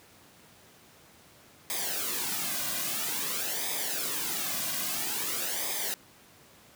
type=noise with flanger; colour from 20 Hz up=white; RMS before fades=-32 dBFS; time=1.7-5.94 s; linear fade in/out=0 ms; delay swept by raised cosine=0.7 to 2.3 ms; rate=0.5 Hz; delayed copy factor=-0.7; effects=pink hiss -56 dBFS RMS until 6.75 s + high-pass 100 Hz 12 dB/octave